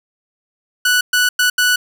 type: tone bursts at uneven times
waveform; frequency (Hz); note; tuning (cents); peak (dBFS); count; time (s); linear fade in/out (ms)
sawtooth; 1480; F#6; 0; -8; 4; 0.85-1.01 / 1.13-1.29 / 1.39-1.5 / 1.58-1.76; 5
effects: none